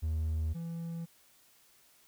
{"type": "tone pair in turn", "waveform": "triangle", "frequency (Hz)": [79, 167.06], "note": ["D#2", "E3"], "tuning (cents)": [27, 23], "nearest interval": "octave + minor second", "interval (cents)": 1296, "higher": "second", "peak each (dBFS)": [-27, -34], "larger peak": "first", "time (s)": [[0.02, 0.54], [0.54, 1.06]], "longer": "neither", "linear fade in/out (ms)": 20, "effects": ["tanh soft clip ceiling -23 dBFS", "white hiss -64 dBFS RMS until 2.07 s"]}